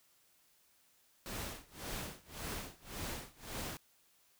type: noise with tremolo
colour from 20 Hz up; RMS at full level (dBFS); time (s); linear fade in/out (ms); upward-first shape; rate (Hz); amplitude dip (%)
pink; -41; 1.26-3.77; 0; sine; 1.8; 95
effects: white hiss -70 dBFS RMS until 4.39 s